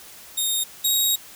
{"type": "tone pair in turn", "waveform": "15% pulse", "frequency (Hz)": [3704, 3786], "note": ["A#7", "A#7"], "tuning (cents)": [-12, 26], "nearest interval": "unison", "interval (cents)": 38, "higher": "second", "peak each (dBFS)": [-14, -11], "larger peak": "second", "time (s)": [[0.37, 0.64], [0.84, 1.16]], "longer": "second", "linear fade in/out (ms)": 10, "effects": ["white hiss -44 dBFS RMS until 1.35 s"]}